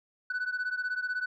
sine beating tone pair, 1486 / 1502 Hz, F#6 / F#6, +7 / +26 cents, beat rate 16 Hz, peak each -30 / -32 dBFS, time 0.3-1.26 s, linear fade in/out 5 ms, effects tanh soft clip ceiling -27 dBFS

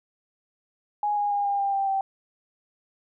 sine tone with pitch steps, 830.6 / 821.5 / 812.6 / 803.7 / 794.9 / 786.2 / 777.7 Hz, G#5 / G#5 / G#5 / G5 / G5 / G5 / G5, 0 / -19 / -38 / +43 / +24 / +5 / -14 cents, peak -22 dBFS, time 1.03-2.01 s, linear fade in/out 2 ms, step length 140 ms, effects none

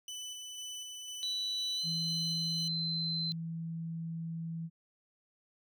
25% pulse tone with tremolo, 2995 Hz, F#7, 20 cents sharp, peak -37 dBFS, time 0.08-2.68 s, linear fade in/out 2 ms, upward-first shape square, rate 2 Hz, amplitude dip 25%
sine tone with pitch glide, 3951 to 4074 Hz, B7 to C8, 0 to -47 cents, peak -33 dBFS, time 1.23-3.32 s, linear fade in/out 0 ms, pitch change +53 cents, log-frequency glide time 1.76-1.82 s
sine tone, 164.7 Hz, E3, 1 cent flat, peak -36 dBFS, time 1.83-4.7 s, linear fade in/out 50 ms
effects none

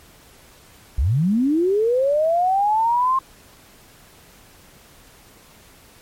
sine linear sweep, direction up, 51.91 to 1070 Hz, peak -15 dBFS, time 0.98-3.19 s, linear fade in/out 5 ms, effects pink hiss -49 dBFS RMS until 6.01 s + MP3 64 kbps

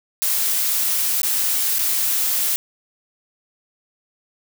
blue noise with dropouts, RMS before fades -20 dBFS, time 0.22-2.56 s, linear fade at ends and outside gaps 0 ms, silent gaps 1.217-1.232 / 1.785-1.791 s, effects none

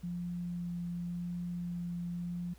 sine tone with vibrato, 174.61 Hz, F3, in tune, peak -35 dBFS, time 0.03-2.54 s, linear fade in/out 10 ms, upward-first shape sine, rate 0.9 Hz, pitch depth 8 cents each way, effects added 60 Hz sine -54 dBFS peak until 2.58 s + pink hiss -64 dBFS RMS until 2.58 s

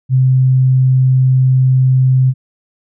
sine tone, 130 Hz, C3, 11 cents flat, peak -7 dBFS, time 0.09-2.34 s, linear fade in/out 50 ms, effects none

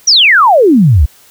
sine exponential sweep, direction down, 6040 to 61.5 Hz, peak -3 dBFS, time 0.07-1.06 s, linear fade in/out 10 ms, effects white hiss -43 dBFS RMS until 1.3 s

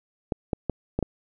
clicks, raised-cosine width 2 ms, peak -11 dBFS, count 5, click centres 0.322 / 0.532 / 0.697 / 0.99 / 1.027 s, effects none

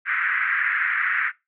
pink band-pass noise, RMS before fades -23 dBFS, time 0.05-1.32 s, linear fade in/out 50 ms, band 1400 to 2100 Hz, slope 48 dB/octave, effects noise-tail reverb RT60 0.2 s tail -18 dB re dry

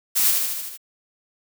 blue noise with echo, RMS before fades -19 dBFS, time 0.15-0.32 s, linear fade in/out 20 ms, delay 76 ms, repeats 6, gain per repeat -3 dB, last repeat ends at 0.776 s, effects none

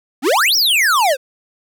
square exponential two-way sweep, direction up then down, 230.8 to 5780 to 493.6 Hz, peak -12 dBFS, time 0.22-1.17 s, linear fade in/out 50 ms, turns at 0.56 s, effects none

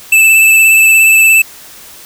square tone with vibrato, 2637 Hz, E7, in tune, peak -4 dBFS, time 0.12-1.42 s, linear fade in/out 5 ms, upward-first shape sine, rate 17 Hz, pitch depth 18 cents each way, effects white hiss -34 dBFS RMS until 2.05 s

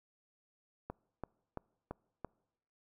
click train, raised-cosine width 1 ms, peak -26 dBFS, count 5, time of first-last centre 0.9-2.247 s, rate 2.97 Hz, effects noise-tail reverb RT60 0.9 s tail -26 dB re dry

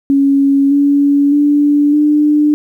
sine tone with pitch steps, 277.2 / 284 / 291 / 298.1 Hz, C#4 / C#4 / D4 / D4, 0 / +42 / -16 / +26 cents, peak -7 dBFS, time 0.1-2.54 s, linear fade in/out 0 ms, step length 610 ms, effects 8-bit

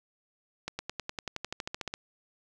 accelerating click train, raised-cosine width 0.2 ms, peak -17 dBFS, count 16, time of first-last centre 0.68-1.939 s, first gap 110 ms, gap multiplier 0.96, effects none

